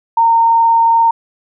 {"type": "tone with frequency modulation", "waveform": "sine", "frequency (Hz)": 918, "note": "A#5", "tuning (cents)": -27, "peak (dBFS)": -7, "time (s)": [0.17, 1.11], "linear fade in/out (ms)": 5, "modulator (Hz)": 22.6, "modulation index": 0.2, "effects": []}